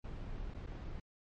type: noise with dropouts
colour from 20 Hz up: brown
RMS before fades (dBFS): -43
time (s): 0.04-1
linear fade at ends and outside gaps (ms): 5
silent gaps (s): 0.539-0.545 / 0.664-0.67
effects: low-pass 4000 Hz 12 dB/octave + MP3 48 kbps